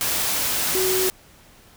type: tone in noise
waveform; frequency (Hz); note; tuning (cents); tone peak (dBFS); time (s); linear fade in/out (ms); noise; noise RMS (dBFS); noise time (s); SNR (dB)
sine; 373.9; F#4; +18; -21; 0.75-1.09; 0; white; -23; 0.01-1.1; -1
effects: pink hiss -51 dBFS RMS until 1.76 s